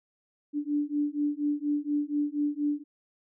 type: beating tone pair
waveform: sine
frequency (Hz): 290.9 / 295.1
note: D4 / D4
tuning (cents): -16 / +8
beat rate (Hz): 4.2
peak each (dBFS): -29 / -29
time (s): 0.53-2.84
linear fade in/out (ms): 50
effects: none

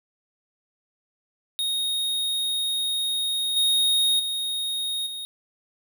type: tone with level steps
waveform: square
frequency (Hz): 3729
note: A#7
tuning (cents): 0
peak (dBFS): -24 / -19 / -26 / -32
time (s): 1.59-5.25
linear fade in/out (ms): 0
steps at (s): 3.56 / 4.19 / 5.06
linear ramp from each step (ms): 10
effects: none

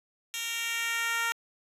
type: tone with high-pass filter sweep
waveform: 10% pulse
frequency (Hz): 462.4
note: A#4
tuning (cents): -14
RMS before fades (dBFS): -31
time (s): 0.34-1.32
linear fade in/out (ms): 0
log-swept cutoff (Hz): 3500 to 1200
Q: 1.3
effects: resampled to 32000 Hz

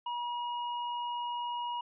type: tone with hard clipping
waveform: triangle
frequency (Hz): 961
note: B5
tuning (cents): -48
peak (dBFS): -35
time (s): 0.06-1.81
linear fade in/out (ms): 5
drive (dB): 18
effects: resampled to 8000 Hz

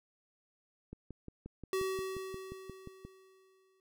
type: click train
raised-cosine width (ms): 3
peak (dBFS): -32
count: 13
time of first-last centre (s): 0.93-3.05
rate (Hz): 5.66
type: tone with exponential decay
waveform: square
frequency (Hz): 380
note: F#4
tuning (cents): +46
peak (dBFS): -31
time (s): 1.73-3.8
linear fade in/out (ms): 1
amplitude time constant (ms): 450
effects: none

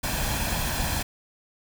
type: noise with comb filter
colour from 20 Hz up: pink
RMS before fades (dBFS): -27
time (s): 0.03-1.03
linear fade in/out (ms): 10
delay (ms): 1.2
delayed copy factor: +0.55
effects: none

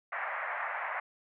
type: band-pass noise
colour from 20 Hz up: white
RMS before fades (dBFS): -36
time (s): 0.12-1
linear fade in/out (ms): 5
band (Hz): 590 to 2100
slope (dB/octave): 48
effects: none

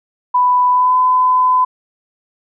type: tone with pitch glide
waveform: sine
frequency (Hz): 993 to 1010.9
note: B5 to B5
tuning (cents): +9 to +40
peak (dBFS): -9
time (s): 0.34-1.65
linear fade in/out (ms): 10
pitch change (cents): +31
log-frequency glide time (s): 0.7-0.96
effects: none

